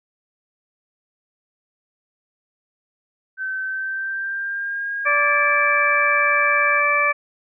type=tone with pitch glide; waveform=sine; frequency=1537 to 1628.4 Hz; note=G6 to G#6; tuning=-35 to -35 cents; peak=-23 dBFS; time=3.37-6.82 s; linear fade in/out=50 ms; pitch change=+100 cents; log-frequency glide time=3.64-4.93 s
type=harmonic tone; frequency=582 Hz; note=D5; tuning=16 cents flat; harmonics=1 / 2 / 3 / 4; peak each=-25 / -20 / -22 / -19 dBFS; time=5.05-7.13 s; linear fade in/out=20 ms
effects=none